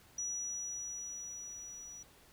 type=tone with level ramp; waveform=sine; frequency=5850 Hz; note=F#8; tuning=21 cents flat; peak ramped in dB=-35 to -47 dBFS; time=0.18-2.03 s; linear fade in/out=5 ms; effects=pink hiss -62 dBFS RMS until 2.32 s